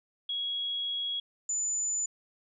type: tone pair in turn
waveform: sine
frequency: 3322 / 7007 Hz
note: G#7 / A8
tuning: 0 / -8 cents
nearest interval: octave + minor second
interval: 1292 cents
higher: second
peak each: -30 / -28 dBFS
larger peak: second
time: 0.29-1.2 / 1.49-2.06 s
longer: first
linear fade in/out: 5 ms
effects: none